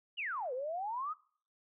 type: exponential two-way sweep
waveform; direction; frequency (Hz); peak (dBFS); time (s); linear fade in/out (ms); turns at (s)
sine; down then up; 3040 to 484.5 to 1302; -35; 0.17-1.14; 20; 0.53
effects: noise-tail reverb RT60 0.5 s tail -22 dB re dry